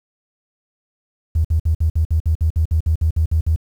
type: tone bursts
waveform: triangle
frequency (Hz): 79.8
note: D#2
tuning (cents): +44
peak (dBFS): -9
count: 15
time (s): 1.35-3.561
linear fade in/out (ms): 10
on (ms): 97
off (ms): 54
effects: tanh soft clip ceiling -11 dBFS + 8-bit